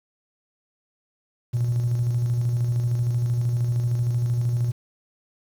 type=tone with tremolo; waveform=triangle; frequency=120 Hz; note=B2; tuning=49 cents flat; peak=-15 dBFS; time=1.53-4.72 s; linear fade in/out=20 ms; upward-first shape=square; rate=13 Hz; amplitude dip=40%; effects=tanh soft clip ceiling -16 dBFS + 8-bit